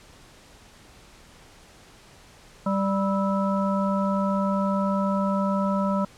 harmonic tone with a mistuned harmonic, 196 Hz, G3, in tune, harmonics 1 / 3 / 5 / 7, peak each -23 / -28 / -30 / -31 dBFS, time 2.66-6.05 s, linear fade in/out 5 ms, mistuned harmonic 7, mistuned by -81 cents, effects pink hiss -51 dBFS RMS until 6.17 s + low-pass 9000 Hz 12 dB/octave

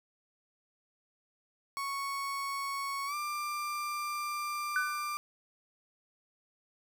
35% pulse tone with pitch glide, 1108 to 1187.5 Hz, C#6 to D6, -1 to +19 cents, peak -32 dBFS, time 1.77-5.17 s, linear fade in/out 0 ms, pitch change +120 cents, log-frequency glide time 3.06-3.15 s
sine tone with exponential decay, 1501 Hz, F#6, 24 cents sharp, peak -25 dBFS, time 4.76-5.16 s, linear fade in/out 1 ms, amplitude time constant 86 ms
effects none

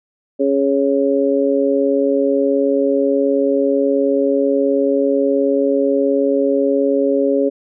harmonic tone, 138.59 Hz, C#3, in tune, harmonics 2 / 3 / 4, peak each -17 / -17 / -17 dBFS, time 0.39-7.5 s, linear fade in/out 20 ms, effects none

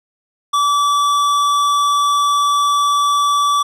triangle tone with hard clipping, 1154 Hz, D6, 31 cents flat, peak -14 dBFS, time 0.53-3.63 s, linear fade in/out 10 ms, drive 17 dB, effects none

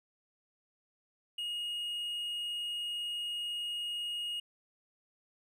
triangle tone, 2871 Hz, F7, 47 cents sharp, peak -33 dBFS, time 1.38-4.4 s, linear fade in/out 5 ms, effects none

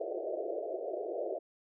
white band-pass noise, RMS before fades -37 dBFS, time 0-1.39 s, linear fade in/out 10 ms, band 340 to 680 Hz, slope 96 dB/octave, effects none

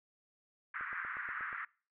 white band-pass noise, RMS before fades -41 dBFS, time 0.74-1.65 s, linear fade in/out 5 ms, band 1200 to 1900 Hz, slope 48 dB/octave
click train, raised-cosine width 1 ms, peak -39 dBFS, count 7, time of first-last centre 0.81-1.529 s, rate 8.35 Hz
effects noise-tail reverb RT60 0.4 s tail -24 dB re dry

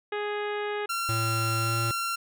harmonic tone, 415.3 Hz, G#4, in tune, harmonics 1 / 2 / 3 / 4 / 5 / 6 / 7 / 8 / 9, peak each -30 / -36 / -39 / -38 / -41 / -44 / -46 / -49 / -50 dBFS, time 0.12-0.86 s, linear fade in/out 5 ms
sawtooth tone, 1368 Hz, F6, 36 cents flat, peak -24 dBFS, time 0.89-2.16 s, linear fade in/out 10 ms
square tone with pitch glide, 112.5 to 114.27 Hz, A2 to A#2, +39 to -34 cents, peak -28 dBFS, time 1.09-1.91 s, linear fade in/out 0 ms, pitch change +27 cents, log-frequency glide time 1.58-1.79 s
effects none

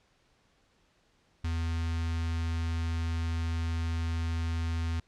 square tone with notch filter, 82.41 Hz, E2, in tune, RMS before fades -31 dBFS, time 1.44-5 s, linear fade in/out 5 ms, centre 520 Hz, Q 0.64, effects pink hiss -68 dBFS RMS until 5.07 s + low-pass 6000 Hz 12 dB/octave

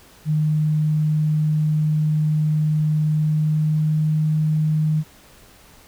sine tone with pitch glide, 153.4 to 154.73 Hz, D#3 to D#3, -24 to -9 cents, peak -16 dBFS, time 0.25-5.04 s, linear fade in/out 50 ms, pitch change +15 cents, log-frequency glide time 3.03-4.2 s, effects pink hiss -49 dBFS RMS until 5.87 s

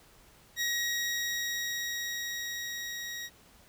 20% pulse tone with level ramp, 1896 Hz, A#6, 29 cents sharp, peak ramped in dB -23 to -32 dBFS, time 0.56-3.3 s, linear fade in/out 50 ms, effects pink hiss -59 dBFS RMS until 3.68 s

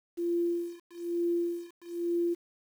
sine tone with tremolo, 343.9 Hz, F4, 27 cents flat, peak -25 dBFS, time 0.17-2.35 s, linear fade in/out 20 ms, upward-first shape sine, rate 1.1 Hz, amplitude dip 100%, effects 9-bit

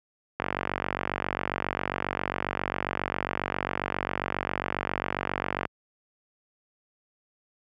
click train, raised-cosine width 0.5 ms, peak -11 dBFS, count 250, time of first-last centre 0.4-5.653 s, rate 47.4 Hz, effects high-pass 60 Hz 12 dB/octave

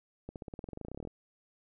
accelerating click train, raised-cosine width 2 ms, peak -28 dBFS, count 20, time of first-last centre 0.29-1.074 s, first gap 68 ms, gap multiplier 0.94, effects none

